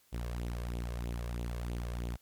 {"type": "tone with flanger", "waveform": "sawtooth", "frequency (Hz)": 59.2, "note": "A#1", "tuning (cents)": 27, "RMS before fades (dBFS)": -37, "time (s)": [0.12, 2.17], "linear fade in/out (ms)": 20, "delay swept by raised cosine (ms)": [0.28, 1.88], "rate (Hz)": 3.1, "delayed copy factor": 0.6, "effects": ["white hiss -67 dBFS RMS until 2.21 s", "MP3 96 kbps"]}